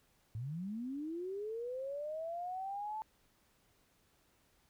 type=linear sweep; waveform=sine; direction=up; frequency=103.83 to 880 Hz; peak=-38 dBFS; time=0.35-3.02 s; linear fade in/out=0 ms; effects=pink hiss -72 dBFS RMS until 4.69 s